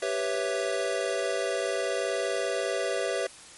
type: chord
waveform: square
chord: C# half-diminished seventh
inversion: second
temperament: equal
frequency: 392 / 493.9 / 554.4 / 659.3 Hz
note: G4 / B4 / C#5 / E5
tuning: 0 / 0 / 0 / 0 cents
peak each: -33 dBFS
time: 0.02-3.27 s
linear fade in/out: 5 ms
effects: white hiss -48 dBFS RMS until 3.57 s + MP3 48 kbps